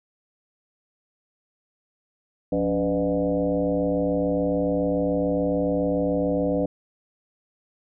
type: tone with frequency modulation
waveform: sine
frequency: 392 Hz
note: G4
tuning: in tune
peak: -20 dBFS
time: 2.52-6.66 s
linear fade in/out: 5 ms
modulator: 107 Hz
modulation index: 2.2
effects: none